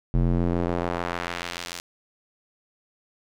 square tone with band-pass filter sweep, 43.39 Hz, F1, 10 cents flat, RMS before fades -26 dBFS, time 0.14-1.8 s, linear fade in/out 0 ms, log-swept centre 130 to 6300 Hz, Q 0.78, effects none

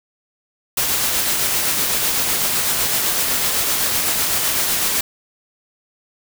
white noise with tremolo, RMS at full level -18 dBFS, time 0.77-5.01 s, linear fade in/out 5 ms, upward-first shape sine, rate 7.9 Hz, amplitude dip 25%, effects none

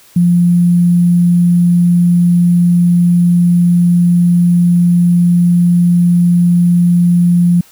sine tone with sample-and-hold, 174.61 Hz, F3, in tune, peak -6 dBFS, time 0.16-7.61 s, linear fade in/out 5 ms, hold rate 11025 Hz, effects white hiss -44 dBFS RMS until 7.71 s

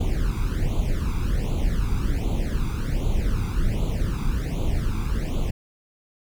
brown noise with flanger, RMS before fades -23 dBFS, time 0-5.51 s, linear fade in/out 10 ms, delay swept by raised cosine 0.28 to 0.84 ms, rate 1.3 Hz, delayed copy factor +0.9, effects none

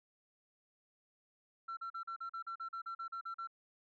sine tone bursts, 1351 Hz, E6, 42 cents sharp, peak -38 dBFS, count 14, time 1.68-3.474 s, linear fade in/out 10 ms, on 91 ms, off 40 ms, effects tanh soft clip ceiling -38 dBFS

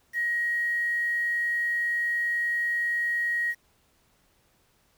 sine tone with quantisation, 1891 Hz, A#6, 24 cents sharp, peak -24 dBFS, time 0.13-3.55 s, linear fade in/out 50 ms, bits 8, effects pink hiss -66 dBFS RMS until 4.97 s

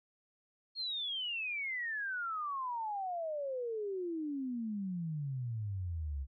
sine exponential sweep, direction down, 4316 to 65.41 Hz, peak -35 dBFS, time 0.75-6.27 s, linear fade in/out 50 ms, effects none

